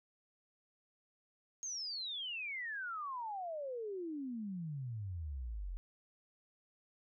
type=exponential sweep; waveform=sine; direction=down; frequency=6580 to 41.2 Hz; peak=-39 dBFS; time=1.63-5.77 s; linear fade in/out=0 ms; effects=none